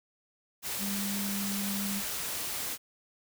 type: tone in noise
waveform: sine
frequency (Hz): 200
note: G3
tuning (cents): +35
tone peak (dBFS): -33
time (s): 0.78-2.03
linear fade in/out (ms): 50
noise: white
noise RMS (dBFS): -35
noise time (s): 0.62-2.78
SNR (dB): -1
effects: none